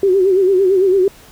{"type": "tone with vibrato", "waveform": "sine", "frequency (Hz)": 380, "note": "F#4", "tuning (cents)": 46, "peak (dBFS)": -9, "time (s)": [0.03, 1.08], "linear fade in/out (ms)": 2, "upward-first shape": "sine", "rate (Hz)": 8.9, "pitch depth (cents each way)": 86, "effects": ["pink hiss -43 dBFS RMS until 1.31 s"]}